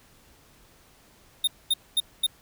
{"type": "tone bursts", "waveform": "square", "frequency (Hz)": 3676, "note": "A#7", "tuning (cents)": -25, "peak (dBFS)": -20, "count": 4, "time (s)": [1.44, 2.266], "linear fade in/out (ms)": 5, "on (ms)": 34, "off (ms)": 230, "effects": ["pink hiss -57 dBFS RMS until 2.41 s"]}